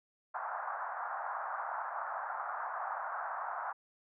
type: band-pass noise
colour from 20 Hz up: pink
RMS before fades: -39 dBFS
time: 0.34-3.73 s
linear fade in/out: 10 ms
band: 700 to 1500 Hz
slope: 48 dB/octave
effects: none